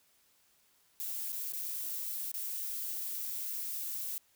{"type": "noise with dropouts", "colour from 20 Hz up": "violet", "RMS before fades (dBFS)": -38, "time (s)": [1, 4.18], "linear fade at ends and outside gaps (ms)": 0, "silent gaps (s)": [[1.321, 1.328], [1.522, 1.535], [2.316, 2.342]], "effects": ["white hiss -69 dBFS RMS until 4.35 s"]}